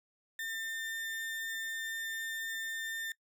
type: tone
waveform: 35% pulse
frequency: 1801 Hz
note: A6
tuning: 40 cents sharp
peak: -35 dBFS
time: 0.39-3.12 s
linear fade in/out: 2 ms
effects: noise-tail reverb RT60 0.1 s tail -21 dB re dry